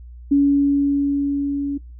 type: tone with level ramp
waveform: sine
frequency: 282.3 Hz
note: C#4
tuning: 32 cents sharp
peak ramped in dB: -11 to -21 dBFS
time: 0.31-1.78 s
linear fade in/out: 10 ms
effects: noise-tail reverb RT60 0.3 s tail -24 dB re dry + added 60 Hz sine -36 dBFS peak until 1.99 s